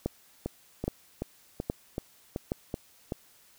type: two click trains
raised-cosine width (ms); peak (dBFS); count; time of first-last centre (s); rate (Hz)
2; -18 / -15; 8 / 4; 0.46-3.122 / 0.06-2.519; 2.63 / 1.22
effects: white hiss -60 dBFS RMS until 3.58 s